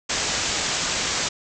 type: low-pass noise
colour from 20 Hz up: white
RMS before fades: -25 dBFS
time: 0.09-1.29 s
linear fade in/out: 10 ms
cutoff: 7700 Hz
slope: 96 dB/octave
effects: none